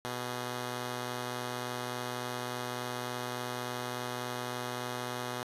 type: tone pair together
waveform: 5% pulse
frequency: 123.47 / 415.3 Hz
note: B2 / G#4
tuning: 0 / 0 cents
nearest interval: octave + major sixth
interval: 2100 cents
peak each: -24 / -34 dBFS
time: 0.05-5.43 s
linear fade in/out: 0 ms
effects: resampled to 32000 Hz